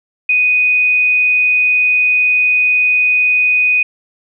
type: tone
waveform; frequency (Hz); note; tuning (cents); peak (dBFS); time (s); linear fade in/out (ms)
sine; 2489; D#7; 0; -9; 0.29-3.83; 5
effects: none